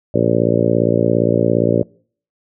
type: harmonic tone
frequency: 57.4 Hz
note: A#1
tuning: 26 cents flat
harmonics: 2 / 3 / 4 / 5 / 6 / 7 / 8 / 9 / 10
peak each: -21 / -21 / -21 / -21 / -21 / -21 / -21 / -21 / -21 dBFS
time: 0.14-1.83 s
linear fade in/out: 5 ms
effects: noise-tail reverb RT60 0.5 s tail -25 dB re dry